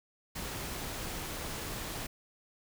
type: noise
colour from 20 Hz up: pink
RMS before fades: -39 dBFS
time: 0.35-2.07 s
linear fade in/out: 10 ms
effects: none